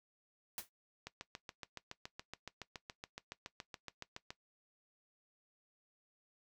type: noise with exponential decay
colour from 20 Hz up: white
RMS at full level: -39 dBFS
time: 0.58-0.69 s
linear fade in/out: 1 ms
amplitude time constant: 22 ms
type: click train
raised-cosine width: 0.2 ms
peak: -27 dBFS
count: 24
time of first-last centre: 1.07-4.305 s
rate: 7.11 Hz
effects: noise-tail reverb RT60 0.1 s tail -17 dB re dry